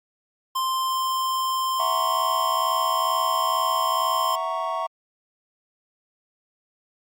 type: tone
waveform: square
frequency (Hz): 1046.5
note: C6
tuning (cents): 0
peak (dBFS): -23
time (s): 0.55-4.36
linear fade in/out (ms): 10
type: chord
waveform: triangle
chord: F# dominant seventh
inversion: third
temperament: equal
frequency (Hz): 659.3 / 740 / 932.3 / 1108.7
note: E5 / F#5 / A#5 / C#6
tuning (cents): 0 / 0 / 0 / 0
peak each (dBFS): -28 / -31 / -29 / -26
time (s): 1.79-4.87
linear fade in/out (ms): 10
effects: Opus 48 kbps